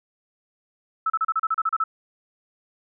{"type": "tone bursts", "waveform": "sine", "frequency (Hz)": 1310, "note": "E6", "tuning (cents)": -11, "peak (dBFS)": -19, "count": 11, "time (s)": [1.06, 1.84], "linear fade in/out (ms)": 5, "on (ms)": 40, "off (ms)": 34, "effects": []}